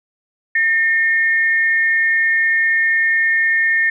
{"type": "tone pair together", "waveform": "sine", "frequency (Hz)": [1815, 2151], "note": ["A#6", "C7"], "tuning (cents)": [-47, 47], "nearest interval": "minor third", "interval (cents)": 294, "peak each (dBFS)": [-13, -21], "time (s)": [0.55, 3.9], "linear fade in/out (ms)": 5, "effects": []}